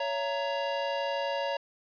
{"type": "chord", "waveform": "square", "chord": "A# diminished", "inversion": "first", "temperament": "just", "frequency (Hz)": [559.4, 671.3, 932.3], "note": ["C#5", "E5", "A#5"], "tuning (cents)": [16, 31, 0], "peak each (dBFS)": [-32, -38, -35], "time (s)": [0, 1.57], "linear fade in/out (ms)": 5, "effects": ["resampled to 11025 Hz"]}